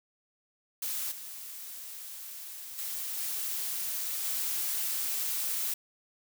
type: noise with level steps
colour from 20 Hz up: blue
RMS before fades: -34 / -43 / -36 / -34 / -32 dBFS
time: 0.82-5.74 s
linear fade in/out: 5 ms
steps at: 1.11 / 2.78 / 3.17 / 4.24 s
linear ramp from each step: 10 ms
effects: none